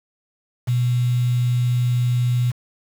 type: tone with quantisation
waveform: sine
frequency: 122.8 Hz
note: B2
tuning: 9 cents flat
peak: -16 dBFS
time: 0.67-2.52 s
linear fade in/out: 20 ms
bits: 6
effects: none